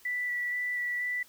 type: tone with vibrato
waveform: sine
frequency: 1965 Hz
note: B6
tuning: 9 cents flat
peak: -29 dBFS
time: 0.05-1.23 s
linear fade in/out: 5 ms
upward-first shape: square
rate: 2.1 Hz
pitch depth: 9 cents each way
effects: white hiss -58 dBFS RMS until 1.28 s